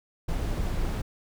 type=noise; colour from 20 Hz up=brown; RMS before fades=-28 dBFS; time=0.28-1.02 s; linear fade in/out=10 ms; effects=none